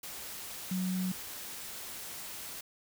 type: tone in noise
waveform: sine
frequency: 185 Hz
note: F#3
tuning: in tune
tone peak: -30 dBFS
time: 0.71-1.12 s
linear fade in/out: 5 ms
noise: white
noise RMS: -43 dBFS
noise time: 0.03-2.61 s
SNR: +10 dB
effects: none